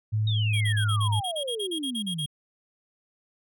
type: tone with pitch glide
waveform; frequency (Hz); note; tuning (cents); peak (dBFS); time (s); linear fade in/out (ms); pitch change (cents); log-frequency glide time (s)
sine; 107.6 to 105.14; A2 to G#2; -38 to +22; -22; 0.12-1.21; 20; -40; 0.41-0.91
type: exponential sweep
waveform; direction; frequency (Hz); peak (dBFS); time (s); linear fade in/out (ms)
sine; down; 3794 to 140.6; -30; 0.27-2.26; 5
type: tone bursts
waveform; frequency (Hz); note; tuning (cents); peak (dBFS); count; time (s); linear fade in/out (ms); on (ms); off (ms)
square; 3261; G#7; -32; -30; 15; 0.53-2.262; 10; 80; 38
effects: none